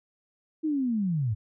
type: linear sweep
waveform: sine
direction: down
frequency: 321.8 to 98 Hz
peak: -24 dBFS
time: 0.63-1.35 s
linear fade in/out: 20 ms
effects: none